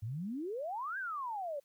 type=exponential two-way sweep; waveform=sine; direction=up then down; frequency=100 to 1637 to 546 Hz; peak=-36 dBFS; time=0.02-1.6 s; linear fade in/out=10 ms; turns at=0.98 s; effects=white hiss -75 dBFS RMS until 1.64 s